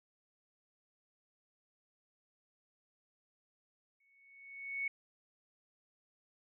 sine tone with exponential growth, 2217 Hz, C#7, in tune, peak -32 dBFS, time 4-4.88 s, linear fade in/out 5 ms, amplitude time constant 190 ms, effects none

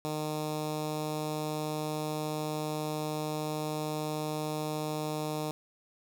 10% pulse tone with notch filter, 153.2 Hz, D#3, 27 cents flat, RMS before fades -34 dBFS, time 0.05-5.51 s, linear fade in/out 0 ms, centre 2000 Hz, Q 1.5, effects none

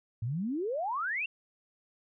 sine exponential sweep, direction up, 104.9 to 2794 Hz, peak -30 dBFS, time 0.22-1.26 s, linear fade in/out 5 ms, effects none

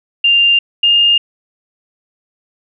sine tone pair in turn, 2794 / 2822 Hz, F7 / F7, 0 / +17 cents, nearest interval unison, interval 17 cents, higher second, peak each -7 dBFS, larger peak neither, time 0.24-0.59 / 0.83-1.18 s, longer neither, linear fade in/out 5 ms, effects none

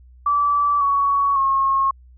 sine tone with pitch steps, 1157 / 1120.2 / 1084.5 Hz, D6 / C#6 / C#6, -26 / +18 / -38 cents, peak -15 dBFS, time 0.26-1.91 s, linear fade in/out 5 ms, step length 550 ms, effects added 62 Hz sine -44 dBFS peak until 2.17 s

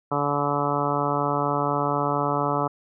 harmonic tone, 144.2 Hz, D3, 31 cents flat, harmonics 1 / 2 / 3 / 4 / 5 / 6 / 7 / 8 / 9, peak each -30 / -30 / -30 / -30 / -30 / -30 / -30 / -30 / -30 dBFS, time 0.11-2.68 s, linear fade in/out 10 ms, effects none

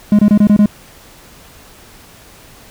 triangle tone bursts, 207.7 Hz, G#3, in tune, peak -3 dBFS, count 6, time 0.12-0.659 s, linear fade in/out 2 ms, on 69 ms, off 25 ms, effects pink hiss -41 dBFS RMS until 2.7 s

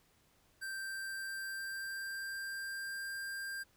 square tone with pitch glide, 1568 to 1590.8 Hz, G6 to G6, 0 to +25 cents, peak -40 dBFS, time 0.61-3.64 s, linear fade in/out 20 ms, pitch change +25 cents, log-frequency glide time 0.71-3.16 s, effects pink hiss -70 dBFS RMS until 3.76 s

